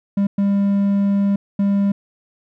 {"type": "tone bursts at uneven times", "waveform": "triangle", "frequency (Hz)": 199.7, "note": "G3", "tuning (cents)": 32, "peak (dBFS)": -12, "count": 3, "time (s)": [[0.17, 0.27], [0.38, 1.36], [1.59, 1.92]], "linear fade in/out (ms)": 5, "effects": []}